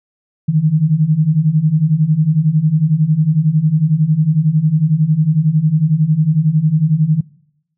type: beating tone pair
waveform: sine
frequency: 148.9 / 159.9 Hz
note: D3 / D#3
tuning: +24 / +48 cents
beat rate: 11 Hz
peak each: -15 / -12 dBFS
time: 0.48-7.21 s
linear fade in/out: 10 ms
effects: noise-tail reverb RT60 0.8 s tail -23 dB re dry